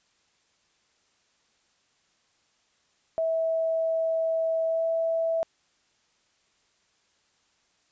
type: tone with pitch glide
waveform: sine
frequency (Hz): 651 to 656.7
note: E5 to E5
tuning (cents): -22 to -7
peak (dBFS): -23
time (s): 3.18-5.43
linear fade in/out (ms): 0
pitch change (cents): +15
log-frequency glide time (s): 4.65-4.85
effects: white hiss -68 dBFS RMS until 7.91 s + resampled to 16000 Hz